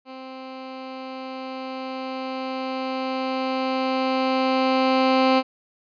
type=tone with level ramp; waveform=15% pulse; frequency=261.6 Hz; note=C4; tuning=in tune; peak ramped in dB=-30 to -9 dBFS; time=0.05-5.43 s; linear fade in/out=50 ms; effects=resampled to 11025 Hz